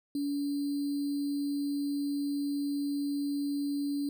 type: tone with sample-and-hold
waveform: sine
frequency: 285.2 Hz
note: C#4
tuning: 49 cents sharp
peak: -29 dBFS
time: 0.15-4.09 s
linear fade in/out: 2 ms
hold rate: 4410 Hz
effects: none